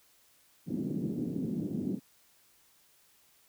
pink band-pass noise, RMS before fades -34 dBFS, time 0.66-2 s, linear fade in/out 50 ms, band 170 to 300 Hz, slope 24 dB/octave, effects white hiss -65 dBFS RMS until 3.48 s

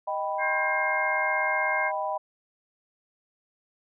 sine chord, Eb augmented, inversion none, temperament equal, 622.3 / 784 / 987.8 Hz, Eb5 / G5 / B5, 0 / 0 / 0 cents, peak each -31 dBFS, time 0.07-2.18 s, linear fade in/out 10 ms
harmonic tone, 532 Hz, C5, 29 cents sharp, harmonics 2 / 3 / 4, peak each -34 / -29 / -28 dBFS, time 0.38-1.92 s, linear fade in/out 50 ms
effects none

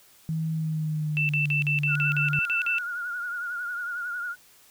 sine tone with pitch glide, 160 to 146.72 Hz, D#3 to D3, +49 to -1 cents, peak -25 dBFS, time 0.29-2.39 s, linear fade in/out 0 ms, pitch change -150 cents, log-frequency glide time 0.51-1.5 s
sine tone bursts, 2665 Hz, E7, 18 cents sharp, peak -23 dBFS, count 10, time 1.17-2.784 s, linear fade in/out 0 ms, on 120 ms, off 46 ms
sine tone with vibrato, 1433 Hz, F6, 44 cents sharp, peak -29 dBFS, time 1.87-4.36 s, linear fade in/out 50 ms, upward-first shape triangle, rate 11 Hz, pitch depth 66 cents each way
effects white hiss -56 dBFS RMS until 4.7 s

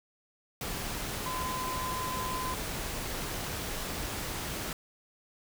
sine tone in noise, 1021 Hz, C6, 43 cents flat, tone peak -34 dBFS, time 1.26-2.54 s, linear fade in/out 2 ms, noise pink, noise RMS -36 dBFS, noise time 0.61-4.73 s, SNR -1 dB, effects none

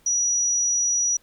sine tone, 5830 Hz, F#8, 26 cents flat, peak -19 dBFS, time 0.06-1.17 s, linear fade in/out 5 ms, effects pink hiss -60 dBFS RMS until 1.22 s

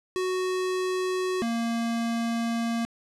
square tone pair in turn, 370 / 231.5 Hz, F#4 / A#3, 0 / -12 cents, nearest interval minor sixth, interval 812 cents, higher first, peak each -26 dBFS, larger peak neither, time 0.16-1.42 / 1.42-2.85 s, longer second, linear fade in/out 0 ms, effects low-pass 9000 Hz 12 dB/octave

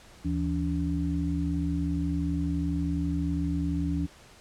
sine tone cluster, 76.4 / 168.4 / 285.6 Hz, D#2 / E3 / D4, -31 / +37 / -48 cents, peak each -30 dBFS, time 0.24-4.07 s, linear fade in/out 20 ms, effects pink hiss -53 dBFS RMS until 4.4 s + low-pass 9000 Hz 12 dB/octave

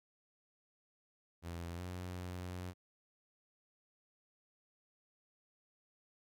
sawtooth tone with pitch glide, 85.3 to 90.16 Hz, F2 to F#2, -40 to -44 cents, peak -38 dBFS, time 1.42-2.74 s, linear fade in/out 50 ms, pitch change +96 cents, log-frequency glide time 1.75-1.81 s, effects none

